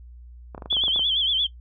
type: clicks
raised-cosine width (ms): 1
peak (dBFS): -22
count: 10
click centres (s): 0.548 / 0.579 / 0.622 / 0.659 / 0.728 / 0.768 / 0.838 / 0.881 / 0.961 / 0.994
type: tone with vibrato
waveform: sine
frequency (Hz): 3262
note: G#7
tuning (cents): -32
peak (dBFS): -19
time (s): 0.7-1.47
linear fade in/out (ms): 10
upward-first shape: sine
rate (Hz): 8.7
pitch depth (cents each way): 110
effects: noise-tail reverb RT60 0.1 s tail -18 dB re dry + added 60 Hz sine -41 dBFS peak until 1.6 s